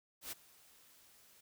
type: noise with ADSR envelope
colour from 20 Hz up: white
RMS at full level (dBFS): -42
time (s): 0.21-1.41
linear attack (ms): 110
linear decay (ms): 16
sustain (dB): -22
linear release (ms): 8
effects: none